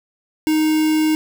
triangle tone with quantisation, 311.1 Hz, D#4, in tune, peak -12 dBFS, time 0.47-1.15 s, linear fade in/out 0 ms, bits 4, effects none

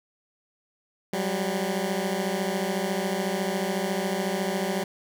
15% pulse beating tone pair, 185 / 199 Hz, F#3 / G3, 0 / +26 cents, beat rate 14 Hz, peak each -22 dBFS, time 1.13-4.84 s, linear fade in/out 5 ms, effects none

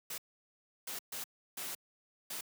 white noise bursts at uneven times, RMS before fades -41 dBFS, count 5, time 0.1-0.18 / 0.87-0.99 / 1.12-1.24 / 1.57-1.75 / 2.3-2.41 s, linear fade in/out 5 ms, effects high-pass 150 Hz 12 dB/octave

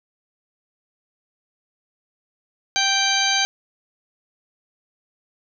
harmonic tone, 784 Hz, G5, in tune, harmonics 1 / 2 / 3 / 4 / 5 / 6 / 8, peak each -25 / -25 / -25 / -25 / -25 / -25 / -25 dBFS, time 2.76-3.45 s, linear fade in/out 0 ms, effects none

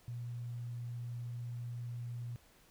sine tone, 120 Hz, B2, 49 cents flat, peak -39 dBFS, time 0.08-2.36 s, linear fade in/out 0 ms, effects pink hiss -65 dBFS RMS until 2.7 s

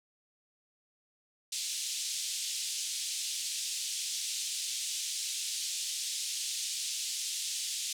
white band-pass noise, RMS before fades -36 dBFS, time 1.52-7.93 s, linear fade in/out 5 ms, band 3000 to 8500 Hz, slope 24 dB/octave, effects none

